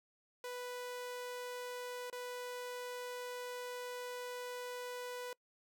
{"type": "tone with dropouts", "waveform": "sawtooth", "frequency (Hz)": 493.9, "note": "B4", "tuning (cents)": 0, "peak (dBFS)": -38, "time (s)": [0.44, 5.33], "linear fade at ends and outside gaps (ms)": 2, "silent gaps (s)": [2.1, 2.127], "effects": ["noise-tail reverb RT60 0.1 s tail -25 dB re dry"]}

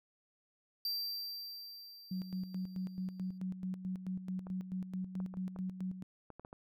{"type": "tone with exponential decay", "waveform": "square", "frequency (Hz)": 4699, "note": "D8", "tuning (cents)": 0, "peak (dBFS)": -34, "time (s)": [0.85, 3.38], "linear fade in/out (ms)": 2, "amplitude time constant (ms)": 550}
{"type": "tone with tremolo", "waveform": "sine", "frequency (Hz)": 185.7, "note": "F#3", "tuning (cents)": 7, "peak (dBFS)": -35, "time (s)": [2.11, 6.03], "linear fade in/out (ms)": 5, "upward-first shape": "square", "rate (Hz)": 4.6, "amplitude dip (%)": 65}
{"type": "clicks", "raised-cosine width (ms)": 1, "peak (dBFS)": -35, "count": 8, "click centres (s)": [4.469, 5.202, 5.34, 5.562, 6.303, 6.396, 6.449, 6.529]}
{"effects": []}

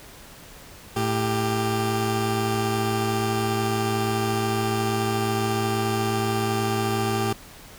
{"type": "tone pair together", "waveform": "20% pulse", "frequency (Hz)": [110.65, 394.3], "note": ["A2", "G4"], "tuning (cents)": [10, 10], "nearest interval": "octave + minor seventh", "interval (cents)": 2200, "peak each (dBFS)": -20, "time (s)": [0.96, 7.33], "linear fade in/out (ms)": 5, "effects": ["pink hiss -45 dBFS RMS until 7.78 s"]}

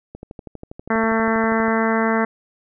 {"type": "click train", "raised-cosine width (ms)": 2, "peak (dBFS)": -21, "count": 20, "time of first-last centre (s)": [0.15, 1.682], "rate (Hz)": 12.4}
{"type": "harmonic tone", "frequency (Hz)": 224, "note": "A3", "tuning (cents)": 31, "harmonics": [1, 2, 3, 4, 5, 6, 7, 8, 9], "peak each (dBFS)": [-20, -23, -25, -26, -27, -28, -28, -29, -30], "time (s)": [0.9, 2.25], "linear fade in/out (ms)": 5}
{"effects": []}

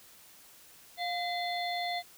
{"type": "harmonic tone with a mistuned harmonic", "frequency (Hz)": 705, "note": "F5", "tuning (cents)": 16, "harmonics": [1, 3, 5, 6], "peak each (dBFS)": [-33, -38, -40, -41], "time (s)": [0.97, 2.03], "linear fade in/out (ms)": 50, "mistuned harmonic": 3, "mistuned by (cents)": -60, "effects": ["white hiss -56 dBFS RMS until 2.17 s"]}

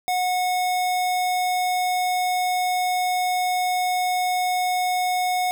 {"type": "tone", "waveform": "square", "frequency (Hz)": 730, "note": "F#5", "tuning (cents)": -24, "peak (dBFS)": -21, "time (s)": [0.08, 5.51], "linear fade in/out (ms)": 0, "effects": []}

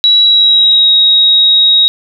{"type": "tone with pitch glide", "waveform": "sine", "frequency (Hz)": [3900, 3791], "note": ["B7", "A#7"], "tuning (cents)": [-23, 28], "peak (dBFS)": -4, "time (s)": [0.04, 1.88], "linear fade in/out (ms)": 0, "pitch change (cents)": -49, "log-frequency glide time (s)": [0.21, 0.9], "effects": []}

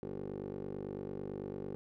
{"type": "tone with band-pass filter", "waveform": "15% pulse", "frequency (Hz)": 49, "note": "G1", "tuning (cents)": 0, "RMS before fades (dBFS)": -42, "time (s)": [0.03, 1.75], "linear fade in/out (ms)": 0, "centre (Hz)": 350, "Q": 7.2, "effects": []}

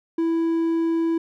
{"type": "tone", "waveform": "triangle", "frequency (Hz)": 330.1, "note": "E4", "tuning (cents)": 2, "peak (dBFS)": -17, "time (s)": [0.18, 1.18], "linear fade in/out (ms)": 5, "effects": []}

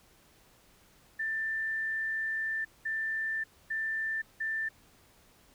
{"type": "tone bursts at uneven times", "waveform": "sine", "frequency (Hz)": 1778, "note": "A6", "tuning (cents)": 18, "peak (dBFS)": -30, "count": 4, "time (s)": [[1.19, 2.65], [2.85, 3.44], [3.7, 4.22], [4.4, 4.69]], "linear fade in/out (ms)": 10, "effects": ["pink hiss -62 dBFS RMS until 5.54 s"]}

